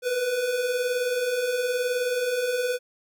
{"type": "beating tone pair", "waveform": "square", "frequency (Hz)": [478.6, 497.6], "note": ["A#4", "B4"], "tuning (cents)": [46, 13], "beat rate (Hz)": 19, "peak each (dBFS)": [-33, -25], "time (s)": [0.02, 2.79], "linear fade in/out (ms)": 50, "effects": []}